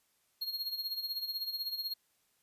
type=tone with tremolo; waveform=square; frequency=4266 Hz; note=C8; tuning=33 cents sharp; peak=-33 dBFS; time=0.41-1.94 s; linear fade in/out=10 ms; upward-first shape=sine; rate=16 Hz; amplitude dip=70%; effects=white hiss -74 dBFS RMS until 2.42 s + resampled to 32000 Hz

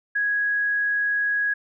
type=tone; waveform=sine; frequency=1661.2 Hz; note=G#6; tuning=in tune; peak=-20 dBFS; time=0.15-1.54 s; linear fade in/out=10 ms; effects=none

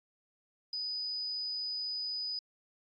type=tone; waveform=sine; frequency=4978 Hz; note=D#8; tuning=in tune; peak=-34 dBFS; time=0.73-2.39 s; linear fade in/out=2 ms; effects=AAC 64 kbps

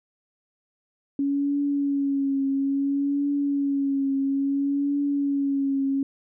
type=tone with vibrato; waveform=sine; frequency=278.8 Hz; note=C#4; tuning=10 cents sharp; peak=-21 dBFS; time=1.19-6.03 s; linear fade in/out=2 ms; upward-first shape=triangle; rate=0.59 Hz; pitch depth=42 cents each way; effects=none

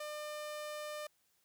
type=tone; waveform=sawtooth; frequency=600 Hz; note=D5; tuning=37 cents sharp; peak=-37 dBFS; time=0-1.07 s; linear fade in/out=5 ms; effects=white hiss -75 dBFS RMS until 1.44 s

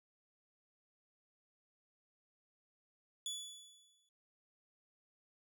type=tone with exponential decay; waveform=25% pulse; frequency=3432 Hz; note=A7; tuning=44 cents flat; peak=-34 dBFS; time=3.26-4.09 s; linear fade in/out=2 ms; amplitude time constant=180 ms; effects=none

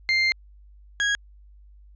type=tone pair in turn; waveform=35% pulse; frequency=2100 / 1650 Hz; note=C7 / G#6; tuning=+6 / -12 cents; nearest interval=major third; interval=418 cents; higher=first; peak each=-17 / -19 dBFS; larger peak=first; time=0.09-0.32 / 1-1.15 s; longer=first; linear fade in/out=0 ms; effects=added 50 Hz sine -47 dBFS peak until 1.95 s + resampled to 16000 Hz

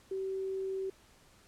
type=tone; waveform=sine; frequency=383.4 Hz; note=G4; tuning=38 cents flat; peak=-33 dBFS; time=0.11-0.9 s; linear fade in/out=5 ms; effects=pink hiss -62 dBFS RMS until 1.47 s + low-pass 11000 Hz 12 dB/octave

